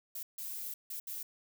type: noise bursts at uneven times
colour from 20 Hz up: violet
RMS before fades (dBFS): -41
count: 4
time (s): 0.15-0.23 / 0.38-0.74 / 0.9-1 / 1.07-1.23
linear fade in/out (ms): 5
effects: none